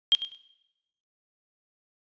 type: tone with echo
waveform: sine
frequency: 3212 Hz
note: G7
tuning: 41 cents sharp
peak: -15 dBFS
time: 0.12-0.15 s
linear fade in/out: 0 ms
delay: 99 ms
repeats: 2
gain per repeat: -13 dB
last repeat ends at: 0.348 s
effects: noise-tail reverb RT60 0.9 s tail -18 dB re dry + resampled to 16000 Hz